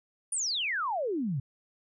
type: exponential sweep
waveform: sine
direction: down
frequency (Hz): 9800 to 123.47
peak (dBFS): -28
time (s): 0.32-1.4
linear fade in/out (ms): 5
effects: none